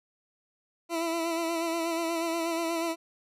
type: tone with vibrato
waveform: 20% pulse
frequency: 332.5 Hz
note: E4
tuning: 15 cents sharp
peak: -23 dBFS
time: 0.89-2.96 s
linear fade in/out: 50 ms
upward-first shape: sine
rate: 8.3 Hz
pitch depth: 37 cents each way
effects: resampled to 32000 Hz